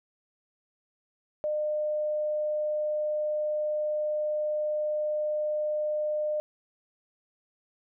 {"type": "tone", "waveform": "sine", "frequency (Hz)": 605, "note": "D#5", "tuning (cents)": -49, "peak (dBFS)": -26, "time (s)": [1.44, 6.4], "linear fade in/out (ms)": 0, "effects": []}